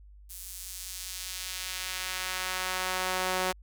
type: tone with high-pass filter sweep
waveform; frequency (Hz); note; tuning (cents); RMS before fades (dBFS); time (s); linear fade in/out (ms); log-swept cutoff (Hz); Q
sawtooth; 185; F#3; 0; -34; 0.29-3.53; 20; 9900 to 520; 0.72
effects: added 50 Hz sine -49 dBFS peak until 3.62 s